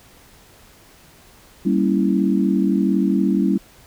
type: chord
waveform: sine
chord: G diminished seventh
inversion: none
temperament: equal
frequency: 196 / 233.1 / 277.2 / 329.6 Hz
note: G3 / Bb3 / Db4 / Fb4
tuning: 0 / 0 / 0 / 0 cents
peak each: -18 / -23 / -21 / -22 dBFS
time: 1.65-3.58 s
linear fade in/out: 10 ms
effects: pink hiss -49 dBFS RMS until 3.86 s